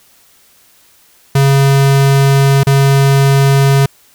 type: tone with dropouts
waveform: square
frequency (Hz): 137.7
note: C#3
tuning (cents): -11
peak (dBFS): -7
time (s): 1.35-3.86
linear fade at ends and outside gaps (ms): 5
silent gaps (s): 2.634-2.668
effects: white hiss -48 dBFS RMS until 4.14 s